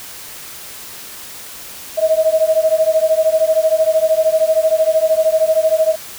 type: beating tone pair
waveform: sine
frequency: 630 / 643 Hz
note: D#5 / E5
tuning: +21 / -43 cents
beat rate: 13 Hz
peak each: -14 / -14 dBFS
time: 1.97-5.96 s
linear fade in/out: 20 ms
effects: white hiss -33 dBFS RMS until 6.18 s